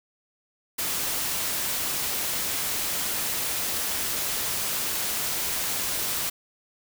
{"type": "noise", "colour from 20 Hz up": "white", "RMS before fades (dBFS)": -28, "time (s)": [0.78, 6.3], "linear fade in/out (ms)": 10, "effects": []}